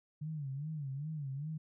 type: tone with vibrato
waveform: sine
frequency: 145.4 Hz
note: D3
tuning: 17 cents flat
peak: -37 dBFS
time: 0.21-1.58 s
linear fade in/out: 10 ms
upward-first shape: sine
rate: 2.5 Hz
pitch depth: 150 cents each way
effects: none